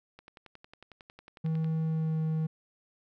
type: click train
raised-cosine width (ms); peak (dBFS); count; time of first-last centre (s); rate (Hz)
0.3; -33; 17; 0.19-1.645; 11
type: tone with pitch glide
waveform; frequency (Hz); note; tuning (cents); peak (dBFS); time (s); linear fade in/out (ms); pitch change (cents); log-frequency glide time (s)
triangle; 160 to 158.35; D#3 to D#3; +49 to +31; -25; 1.44-2.47; 10; -18; 1.84-2.21
effects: none